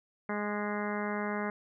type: harmonic tone with a mistuned harmonic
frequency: 207.7 Hz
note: G#3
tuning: in tune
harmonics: 1 / 2 / 3 / 4 / 5 / 6 / 7 / 8 / 9 / 10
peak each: -35 / -38 / -40 / -41 / -42 / -43 / -43 / -44 / -45 / -45 dBFS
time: 0.29-1.5 s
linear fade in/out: 2 ms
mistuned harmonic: 6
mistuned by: -21 cents
effects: none